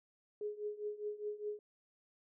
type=tone with tremolo; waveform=sine; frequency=418.6 Hz; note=G#4; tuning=14 cents sharp; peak=-35 dBFS; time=0.41-1.59 s; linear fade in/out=2 ms; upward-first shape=triangle; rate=4.9 Hz; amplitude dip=90%; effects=none